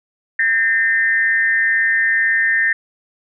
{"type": "tone with amplitude modulation", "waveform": "sine", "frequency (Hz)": 1822, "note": "A#6", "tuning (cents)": -40, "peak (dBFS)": -9, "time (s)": [0.39, 2.73], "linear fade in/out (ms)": 5, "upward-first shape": "sine", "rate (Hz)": 222, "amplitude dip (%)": 85, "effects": []}